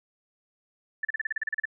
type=tone bursts; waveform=sine; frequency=1760 Hz; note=A6; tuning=in tune; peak=-25 dBFS; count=12; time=1.03-1.655 s; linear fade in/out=5 ms; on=20 ms; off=35 ms; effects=none